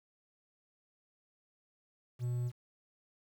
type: tone with quantisation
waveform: triangle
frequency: 122.3 Hz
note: B2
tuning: 16 cents flat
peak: -30 dBFS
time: 2.19-2.52 s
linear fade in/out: 50 ms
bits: 10
effects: none